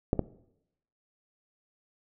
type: clicks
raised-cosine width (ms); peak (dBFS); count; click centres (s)
2; -10 / -12; 2; 0.131 / 0.193
effects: noise-tail reverb RT60 0.8 s tail -18 dB re dry